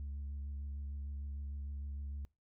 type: tone with vibrato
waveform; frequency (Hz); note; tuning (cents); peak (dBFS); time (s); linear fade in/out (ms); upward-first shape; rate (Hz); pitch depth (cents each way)
sine; 70.7; C#2; +35; -37; 0-2.25; 0; triangle; 6.6; 29
effects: noise-tail reverb RT60 0.3 s tail -26 dB re dry + tanh soft clip ceiling -38 dBFS